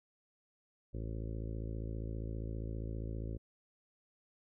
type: harmonic tone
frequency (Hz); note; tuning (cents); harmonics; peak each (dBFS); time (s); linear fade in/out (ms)
55; A1; 0; 1 / 2 / 3 / 4 / 5 / 6 / 7 / 8 / 9 / 10; -40 / -42 / -51 / -50 / -52 / -51 / -53 / -56 / -57 / -57; 0.93-3.38; 20
effects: none